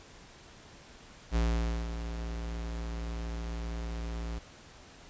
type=tone with ADSR envelope; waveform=square; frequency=57.2 Hz; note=A#1; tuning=32 cents flat; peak=-25 dBFS; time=1.31-4.39 s; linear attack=48 ms; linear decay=520 ms; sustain=-10 dB; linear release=7 ms; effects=pink hiss -53 dBFS RMS until 5.09 s + resampled to 16000 Hz